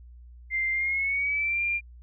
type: tone with pitch glide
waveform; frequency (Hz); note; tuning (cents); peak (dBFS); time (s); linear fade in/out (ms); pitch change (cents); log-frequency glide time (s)
sine; 2093 to 2390; C7 to D7; 0 to +30; -24; 0.5-1.81; 50; +230; 0.73-1.62
effects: added 60 Hz sine -45 dBFS peak until 2.02 s